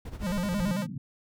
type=noise with tremolo; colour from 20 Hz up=brown; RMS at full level=-35 dBFS; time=0.05-0.73 s; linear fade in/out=5 ms; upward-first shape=sine; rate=13 Hz; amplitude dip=75%
type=tone with vibrato; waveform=square; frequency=189.9 Hz; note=F#3; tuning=45 cents sharp; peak=-28 dBFS; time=0.21-0.87 s; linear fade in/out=50 ms; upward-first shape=square; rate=9 Hz; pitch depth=130 cents each way
type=band-pass noise; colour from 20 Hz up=white; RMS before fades=-36 dBFS; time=0.56-0.98 s; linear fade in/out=5 ms; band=120 to 230 Hz; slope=48 dB/octave
effects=none